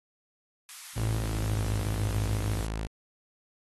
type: high-pass noise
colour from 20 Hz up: white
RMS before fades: -44 dBFS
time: 0.69-2.67 s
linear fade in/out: 0 ms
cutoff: 1000 Hz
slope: 24 dB/octave
type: tone with pitch glide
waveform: triangle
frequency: 111.2 to 101.38 Hz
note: A2 to G#2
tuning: +19 to -41 cents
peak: -27 dBFS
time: 0.96-2.61 s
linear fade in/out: 5 ms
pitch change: -160 cents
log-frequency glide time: 1.16-1.7 s
type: tone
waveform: sawtooth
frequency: 54 Hz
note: A1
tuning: 32 cents flat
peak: -27 dBFS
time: 0.97-2.87 s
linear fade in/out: 5 ms
effects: AAC 32 kbps